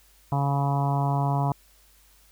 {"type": "harmonic tone", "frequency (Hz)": 140.3, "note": "C#3", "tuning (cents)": 21, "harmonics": [1, 2, 3, 4, 5, 6, 7, 8, 9], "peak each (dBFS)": [-23, -34, -39, -41, -30, -33, -31, -40, -44], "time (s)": [0.32, 1.52], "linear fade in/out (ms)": 2, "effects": ["added 50 Hz sine -59 dBFS peak until 2.31 s", "white hiss -59 dBFS RMS until 2.31 s"]}